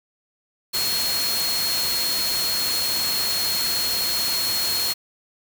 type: tone in noise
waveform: sine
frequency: 4290 Hz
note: C8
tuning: 42 cents sharp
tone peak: -23 dBFS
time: 0.73-4.94 s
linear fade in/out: 20 ms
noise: white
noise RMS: -26 dBFS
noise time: 0.73-4.94 s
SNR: 0 dB
effects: none